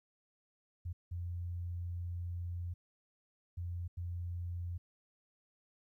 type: tone bursts at uneven times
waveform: sine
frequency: 87.31 Hz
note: F2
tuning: in tune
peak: -37 dBFS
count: 4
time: 0.85-0.93 / 1.11-2.74 / 3.57-3.88 / 3.97-4.78 s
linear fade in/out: 10 ms
effects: 13-bit